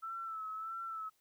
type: tone with vibrato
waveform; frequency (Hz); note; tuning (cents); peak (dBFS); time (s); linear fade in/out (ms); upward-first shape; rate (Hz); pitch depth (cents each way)
sine; 1318.5; E6; 0; -39; 0.02-1.1; 20; sine; 1.6; 44
effects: white hiss -75 dBFS RMS until 1.2 s